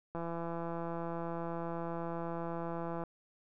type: click train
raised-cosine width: 1 ms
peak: -26 dBFS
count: 486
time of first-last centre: 0.15-3.037 s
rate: 168 Hz
effects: none